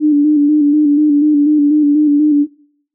sine tone with vibrato, 295.9 Hz, D4, 13 cents sharp, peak -7 dBFS, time 0-2.47 s, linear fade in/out 50 ms, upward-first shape square, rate 4.1 Hz, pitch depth 37 cents each way, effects noise-tail reverb RT60 0.7 s tail -25 dB re dry

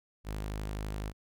sawtooth tone, 51.91 Hz, G#1, in tune, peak -31 dBFS, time 0.24-1.13 s, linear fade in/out 50 ms, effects none

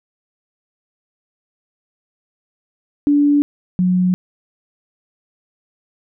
sine tone pair in turn, 289.5 / 182.05 Hz, D4 / F#3, -25 / -28 cents, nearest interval minor sixth, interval 803 cents, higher first, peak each -10 / -12 dBFS, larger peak first, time 3.07-3.42 / 3.79-4.14 s, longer neither, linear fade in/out 0 ms, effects none

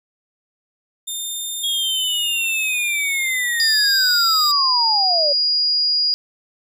15% pulse tone with pitch glide, 3619 to 3808 Hz, A7 to A#7, +48 to +36 cents, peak -18 dBFS, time 1.07-4.52 s, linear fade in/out 10 ms, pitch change +88 cents, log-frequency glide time 3.59-3.99 s
sine linear sweep, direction down, 3322 to 554.4 Hz, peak -19 dBFS, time 1.63-5.33 s, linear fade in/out 10 ms
sine tone, 4873 Hz, D#8, 37 cents flat, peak -15 dBFS, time 3.6-6.14 s, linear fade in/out 0 ms
effects none

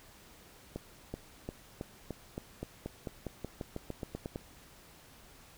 accelerating click train, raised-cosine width 2 ms, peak -24 dBFS, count 18, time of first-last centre 0.76-4.359 s, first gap 380 ms, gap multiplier 0.92, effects pink hiss -57 dBFS RMS until 5.57 s

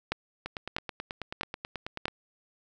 two click trains, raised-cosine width 0.3 ms, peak -19 / -12 dBFS, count 16 / 4, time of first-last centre 0.46-2.082 / 0.12-2.055 s, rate 9.25 / 1.55 Hz, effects none

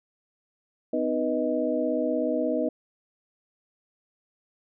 sine tone cluster, 253.6 / 310.2 / 488.3 / 627 Hz, B3 / D#4 / B4 / D#5, +46 / -5 / -20 / +13 cents, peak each -29 / -29 / -29 / -28 dBFS, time 0.93-2.69 s, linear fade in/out 5 ms, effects none

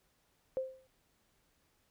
sine tone with exponential decay, 523 Hz, C5, 1 cent flat, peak -29 dBFS, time 0.57-0.87 s, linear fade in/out 0 ms, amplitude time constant 65 ms, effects pink hiss -74 dBFS RMS until 1.9 s

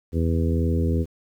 harmonic tone with a mistuned harmonic, 82.41 Hz, E2, in tune, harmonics 1 / 2 / 3 / 4 / 5 / 6, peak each -21 / -27 / -27 / -31 / -31 / -33 dBFS, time 0.12-1.06 s, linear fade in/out 50 ms, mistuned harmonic 1, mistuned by +16 cents, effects 9-bit

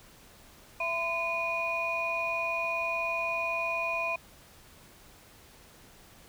sine tone cluster, 669 / 1018 / 2459 Hz, E5 / C6 / D#7, +25 / -48 / -21 cents, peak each -33 / -34 / -30 dBFS, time 0.8-4.16 s, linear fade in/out 5 ms, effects tanh soft clip ceiling -21 dBFS + pink hiss -55 dBFS RMS until 6.28 s

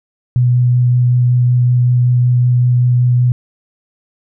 sine tone with vibrato, 123.47 Hz, B2, in tune, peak -8 dBFS, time 0.36-3.32 s, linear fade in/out 0 ms, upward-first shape sine, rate 5.3 Hz, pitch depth 9 cents each way, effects none

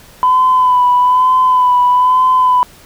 sine tone with vibrato, 1004 Hz, B5, 28 cents sharp, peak -6 dBFS, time 0.23-2.63 s, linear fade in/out 0 ms, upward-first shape sine, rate 1.1 Hz, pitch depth 31 cents each way, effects tanh soft clip ceiling -2 dBFS + pink hiss -41 dBFS RMS until 2.85 s

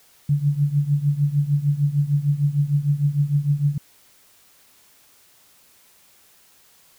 sine tone with tremolo, 144.5 Hz, D3, 28 cents flat, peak -13 dBFS, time 0.29-3.78 s, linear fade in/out 5 ms, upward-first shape triangle, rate 6.6 Hz, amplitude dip 90%, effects white hiss -55 dBFS RMS until 6.98 s

